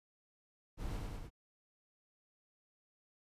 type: noise with echo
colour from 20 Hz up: brown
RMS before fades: -40 dBFS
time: 0.77-1.01 s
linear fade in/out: 50 ms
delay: 98 ms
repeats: 3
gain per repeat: -2 dB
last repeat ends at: 1.304 s
effects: resampled to 32000 Hz